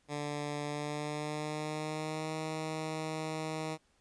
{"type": "tone with pitch glide", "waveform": "10% pulse", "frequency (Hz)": [146.83, 157.37], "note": ["D3", "D#3"], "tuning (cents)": [0, 20], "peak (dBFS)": -27, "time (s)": [0.08, 3.78], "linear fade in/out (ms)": 50, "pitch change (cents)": 120, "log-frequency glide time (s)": [0.64, 2.34], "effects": ["pink hiss -71 dBFS RMS until 4 s", "resampled to 22050 Hz"]}